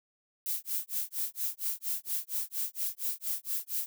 violet noise with tremolo, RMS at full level -31 dBFS, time 0.46-3.86 s, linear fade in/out 0 ms, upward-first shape sine, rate 4.3 Hz, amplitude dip 100%, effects none

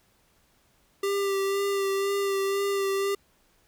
square tone with vibrato, 395 Hz, G4, 13 cents sharp, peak -25 dBFS, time 1.03-3.15 s, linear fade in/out 5 ms, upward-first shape sine, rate 2 Hz, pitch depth 20 cents each way, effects pink hiss -65 dBFS RMS until 3.67 s

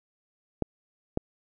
clicks, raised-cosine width 2 ms, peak -12 dBFS, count 2, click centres 0.623 / 1.174 s, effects none

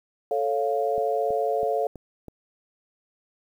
sine chord, A augmented, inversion none, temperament equal, 440 / 554.4 / 698.5 Hz, A4 / C#5 / E#5, 0 / 0 / 0 cents, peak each -26 / -27 / -26 dBFS, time 0.31-1.87 s, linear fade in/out 2 ms
click train, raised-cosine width 2 ms, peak -26 dBFS, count 5, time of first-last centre 0.98-2.283 s, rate 3.07 Hz
effects 9-bit

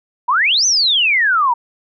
sine exponential two-way sweep, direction up then down, 918 to 6272 to 918 Hz, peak -11 dBFS, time 0.28-1.54 s, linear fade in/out 10 ms, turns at 0.66 s, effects none

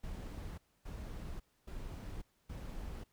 brown noise bursts, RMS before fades -44 dBFS, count 4, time 0.03-3.04 s, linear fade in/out 10 ms, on 550 ms, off 270 ms, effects pink hiss -75 dBFS RMS until 3.12 s

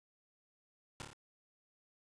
pink noise with echo, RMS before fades -44 dBFS, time 1-1.02 s, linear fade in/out 0 ms, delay 28 ms, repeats 4, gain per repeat -3 dB, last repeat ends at 1.132 s, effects resampled to 22050 Hz

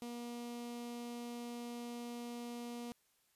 sawtooth tone with notch filter, 238.8 Hz, A#3, 42 cents sharp, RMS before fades -45 dBFS, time 0.02-2.92 s, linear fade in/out 0 ms, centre 1600 Hz, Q 1.4, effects white hiss -75 dBFS RMS until 3.35 s + resampled to 32000 Hz

